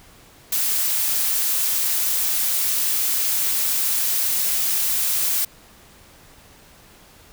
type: noise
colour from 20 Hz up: blue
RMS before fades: -21 dBFS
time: 0.52-5.45 s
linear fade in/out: 5 ms
effects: pink hiss -49 dBFS RMS until 7.32 s